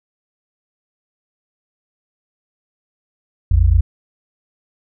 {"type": "tone pair together", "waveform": "sine", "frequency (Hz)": [56.46, 84.6], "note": ["A1", "E2"], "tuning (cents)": [45, 45], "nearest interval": "perfect fifth", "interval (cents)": 700, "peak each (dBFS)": -12, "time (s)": [3.51, 3.81], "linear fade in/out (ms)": 5, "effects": []}